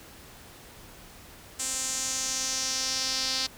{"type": "tone with band-pass filter sweep", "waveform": "sawtooth", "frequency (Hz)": 261.6, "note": "C4", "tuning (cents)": 0, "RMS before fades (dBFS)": -30, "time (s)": [1.59, 3.47], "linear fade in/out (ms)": 10, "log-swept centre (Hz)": [7700, 4700], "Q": 3.4, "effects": ["pink hiss -49 dBFS RMS until 3.57 s"]}